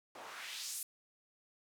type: noise with band-pass filter sweep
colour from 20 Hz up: white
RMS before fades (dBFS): -45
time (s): 0.15-0.83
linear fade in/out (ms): 2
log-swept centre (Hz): 570 to 11000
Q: 1.4
effects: none